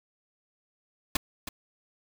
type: noise with echo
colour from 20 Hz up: pink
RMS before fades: -25 dBFS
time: 1.15-1.17 s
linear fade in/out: 5 ms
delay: 320 ms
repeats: 1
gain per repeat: -11 dB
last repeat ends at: 1.49 s
effects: none